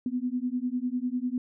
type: beating tone pair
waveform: sine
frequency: 244.5 / 254.5 Hz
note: B3 / C4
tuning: -17 / -48 cents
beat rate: 10 Hz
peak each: -30 dBFS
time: 0.06-1.38 s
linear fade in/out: 2 ms
effects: none